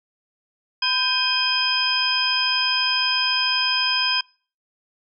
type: tone cluster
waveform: sine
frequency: 1007 / 1572 / 2504 / 3184 / 5030 Hz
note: B5 / G6 / D#7 / G7 / D#8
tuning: +33 / +4 / +10 / +26 / +18 cents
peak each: -28 / -28 / -26 / -24 / -22 dBFS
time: 0.82-4.21 s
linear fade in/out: 5 ms
effects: noise-tail reverb RT60 0.4 s tail -25 dB re dry